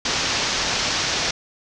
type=low-pass noise; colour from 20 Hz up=white; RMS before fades=-23 dBFS; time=0.05-1.31 s; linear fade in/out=5 ms; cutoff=6300 Hz; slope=48 dB/octave; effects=none